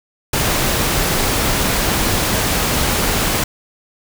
pink noise, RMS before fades -17 dBFS, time 0.33-3.44 s, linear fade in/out 5 ms, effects none

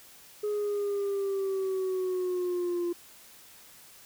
sine exponential sweep, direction down, 420 to 345.6 Hz, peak -25 dBFS, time 0.43-2.93 s, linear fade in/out 10 ms, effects tanh soft clip ceiling -26 dBFS + white hiss -53 dBFS RMS until 4.05 s

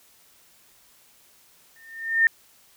sine tone with exponential growth, 1816 Hz, A#6, 46 cents flat, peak -12 dBFS, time 1.76-2.27 s, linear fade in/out 1 ms, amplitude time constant 110 ms, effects white hiss -57 dBFS RMS until 2.76 s

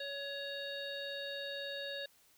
harmonic tone with a mistuned harmonic, 560 Hz, C#5, 18 cents sharp, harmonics 1 / 3 / 5 / 7 / 8, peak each -43 / -45 / -50 / -44 / -52 dBFS, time 0-2.06 s, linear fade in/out 5 ms, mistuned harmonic 7, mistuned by -73 cents, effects white hiss -67 dBFS RMS until 2.37 s

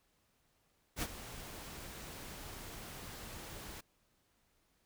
pink noise with ADSR envelope, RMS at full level -35 dBFS, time 0.96-3.81 s, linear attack 59 ms, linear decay 47 ms, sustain -13 dB, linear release 7 ms, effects pink hiss -75 dBFS RMS until 4.85 s

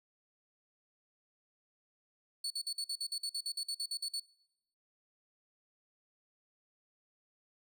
35% pulse tone bursts, 4435 Hz, C#8, in tune, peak -33 dBFS, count 16, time 2.44-4.199 s, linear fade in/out 5 ms, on 64 ms, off 49 ms, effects noise-tail reverb RT60 1.0 s tail -25 dB re dry

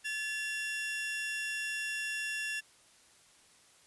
40% pulse tone pair together, 1726.1 / 2742 Hz, A6 / F7, -34 / -32 cents, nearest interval minor sixth, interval 802 cents, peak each -36 / -36 dBFS, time 0.04-2.61 s, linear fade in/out 20 ms, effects white hiss -62 dBFS RMS until 3.86 s + resampled to 24000 Hz

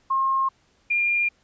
sine tone pair in turn, 1071 / 2404 Hz, C6 / D7, +40 / +40 cents, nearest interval octave + major second, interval 1400 cents, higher second, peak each -19 / -19 dBFS, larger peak neither, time 0.1-0.49 / 0.9-1.29 s, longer neither, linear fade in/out 10 ms, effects pink hiss -63 dBFS RMS until 1.43 s + resampled to 16000 Hz

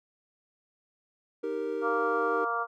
triangle chord, Eb major, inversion none, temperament equal, 311.1 / 392 / 466.2 Hz, Eb4 / G4 / Bb4, 0 / 0 / 0 cents, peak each -35 / -33 / -30 dBFS, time 1.43-2.45 s, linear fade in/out 10 ms
harmonic tone, 233.1 Hz, A#3, in tune, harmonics 2 / 3 / 4 / 5 / 6, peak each -37 / -35 / -37 / -30 / -34 dBFS, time 1.81-2.67 s, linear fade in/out 50 ms
effects none

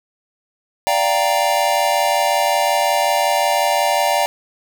square chord, G minor seventh, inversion second, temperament equal, 587.3 / 698.5 / 784 / 932.3 Hz, D5 / F5 / G5 / Bb5, 0 / 0 / 0 / 0 cents, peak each -21 dBFS, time 0.87-4.26 s, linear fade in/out 0 ms, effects none

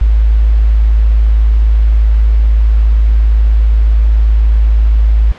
sine tone, 53.8 Hz, A1, 38 cents flat, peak -5 dBFS, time 0.01-5.32 s, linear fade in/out 5 ms, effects pink hiss -34 dBFS RMS until 5.38 s + low-pass 3000 Hz 12 dB/octave

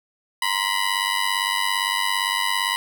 15% pulse ring-modulated tone, 987.8 Hz, B5, in tune, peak -11 dBFS, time 0.42-2.76 s, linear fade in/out 0 ms, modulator 48.8 Hz, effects none

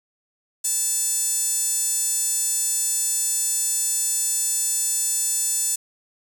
sawtooth tone with high-pass filter, 880 Hz, A5, in tune, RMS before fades -23 dBFS, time 0.64-5.76 s, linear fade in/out 10 ms, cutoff 7800 Hz, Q 4.4, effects 7-bit

